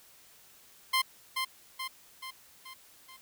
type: tone with echo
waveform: 15% pulse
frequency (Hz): 1046.5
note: C6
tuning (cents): 0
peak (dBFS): -18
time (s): 0.93-1.02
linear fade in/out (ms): 10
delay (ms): 430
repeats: 5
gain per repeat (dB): -5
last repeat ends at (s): 3.17
effects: white hiss -58 dBFS RMS until 3.21 s